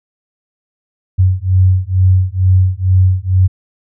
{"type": "beating tone pair", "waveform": "sine", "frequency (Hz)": [92, 94.2], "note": ["F#2", "F#2"], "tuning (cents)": [-9, 32], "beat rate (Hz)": 2.2, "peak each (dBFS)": -11, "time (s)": [1.18, 3.48], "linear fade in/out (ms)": 20, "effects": []}